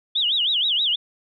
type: tone with vibrato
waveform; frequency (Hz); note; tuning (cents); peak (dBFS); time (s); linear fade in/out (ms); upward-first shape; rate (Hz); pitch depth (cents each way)
sine; 3322; G#7; 0; -18; 0.15-0.96; 10; sine; 6.3; 270
effects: none